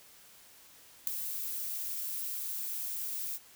violet noise with ADSR envelope, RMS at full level -24 dBFS, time 1.07-3.39 s, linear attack 3 ms, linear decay 4 ms, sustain -13 dB, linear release 41 ms, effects white hiss -57 dBFS RMS until 3.55 s

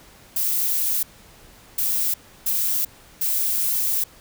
violet noise bursts at uneven times, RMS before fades -22 dBFS, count 4, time 0.36-1.03 / 1.78-2.14 / 2.46-2.85 / 3.21-4.04 s, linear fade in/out 5 ms, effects pink hiss -49 dBFS RMS until 4.2 s

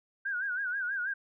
sine tone with vibrato, 1534 Hz, G6, 38 cents flat, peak -30 dBFS, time 0.25-1.14 s, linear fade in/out 10 ms, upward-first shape sine, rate 6.2 Hz, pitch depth 120 cents each way, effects none

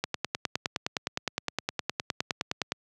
click train, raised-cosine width 0.2 ms, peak -10 dBFS, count 27, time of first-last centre 0.04-2.72 s, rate 9.7 Hz, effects high-pass 100 Hz 12 dB/octave

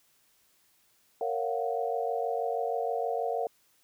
sine chord, Gb major seventh, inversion first, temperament just, 462.5 / 555 / 693.7 / 740 Hz, Bb4 / Db5 / F5 / Gb5, -14 / +2 / -12 / 0 cents, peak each -32 / -36 / -33 / -34 dBFS, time 1.21-3.47 s, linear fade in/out 2 ms, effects white hiss -67 dBFS RMS until 3.83 s

